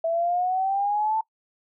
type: exponential sweep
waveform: sine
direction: up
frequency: 654 to 890 Hz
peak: -21 dBFS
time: 0.04-1.21 s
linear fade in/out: 5 ms
effects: noise-tail reverb RT60 0.1 s tail -21 dB re dry